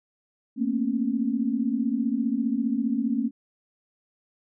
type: tone cluster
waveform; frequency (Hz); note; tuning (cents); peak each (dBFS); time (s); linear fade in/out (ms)
sine; 223.6 / 238.8 / 273.4; A3 / A#3 / C#4; +28 / +42 / -24; -27; 0.56-3.31; 50
effects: none